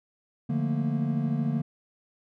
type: chord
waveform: triangle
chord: Bb major seventh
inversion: first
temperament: equal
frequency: 146.83 / 174.61 / 220 / 233.1 Hz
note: D3 / F3 / A3 / Bb3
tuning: 0 / 0 / 0 / 0 cents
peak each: -26 / -32 / -31 / -27 dBFS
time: 0.49-1.62 s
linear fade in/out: 10 ms
effects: none